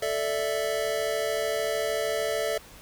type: chord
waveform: square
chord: A suspended fourth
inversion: none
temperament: just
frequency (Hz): 440 / 586.7 / 660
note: A4 / D5 / E5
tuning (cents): 0 / -2 / +2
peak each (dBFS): -31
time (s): 0.02-2.58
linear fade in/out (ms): 5
effects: pink hiss -49 dBFS RMS until 2.81 s